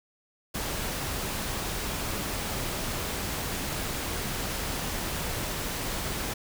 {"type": "noise", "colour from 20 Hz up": "pink", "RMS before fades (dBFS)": -32, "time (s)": [0.54, 6.34], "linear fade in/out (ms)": 10, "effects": []}